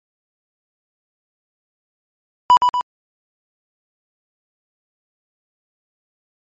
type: tone with echo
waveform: triangle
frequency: 987.8 Hz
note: B5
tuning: in tune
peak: -4 dBFS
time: 2.5-2.57 s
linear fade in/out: 0 ms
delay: 120 ms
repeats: 2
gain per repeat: -5 dB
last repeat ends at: 2.81 s
effects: MP3 32 kbps